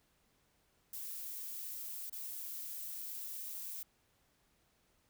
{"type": "noise with dropouts", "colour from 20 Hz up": "violet", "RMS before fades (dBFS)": -44, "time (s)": [0.93, 3.83], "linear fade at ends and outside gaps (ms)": 5, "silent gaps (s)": [2.098, 2.125], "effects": ["pink hiss -74 dBFS RMS until 5.09 s"]}